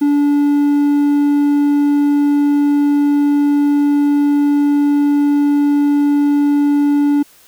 triangle tone, 288.8 Hz, D4, 29 cents flat, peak -8 dBFS, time 0.01-7.23 s, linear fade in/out 10 ms, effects white hiss -47 dBFS RMS until 7.47 s

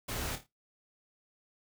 pink noise with echo, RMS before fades -37 dBFS, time 0.08-0.36 s, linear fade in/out 10 ms, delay 27 ms, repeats 4, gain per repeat -8 dB, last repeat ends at 0.468 s, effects noise-tail reverb RT60 0.2 s tail -19 dB re dry

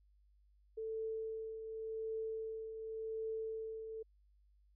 sine tone with tremolo, 443 Hz, A4, 12 cents sharp, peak -37 dBFS, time 0.77-4.03 s, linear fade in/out 10 ms, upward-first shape triangle, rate 0.89 Hz, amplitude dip 55%, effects added 50 Hz sine -66 dBFS peak until 4.75 s

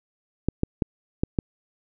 clicks, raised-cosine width 3 ms, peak -8 dBFS, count 5, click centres 0.486 / 0.634 / 0.822 / 1.235 / 1.388 s, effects none

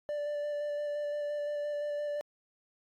triangle tone with vibrato, 587.3 Hz, D5, in tune, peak -30 dBFS, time 0.09-2.21 s, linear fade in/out 0 ms, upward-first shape square, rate 5.8 Hz, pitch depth 10 cents each way, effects AAC 64 kbps

